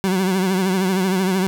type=tone with vibrato; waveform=30% pulse; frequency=187.9 Hz; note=F#3; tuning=27 cents sharp; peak=-14 dBFS; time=0.04-1.47 s; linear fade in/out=0 ms; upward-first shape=triangle; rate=13 Hz; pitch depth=83 cents each way; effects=none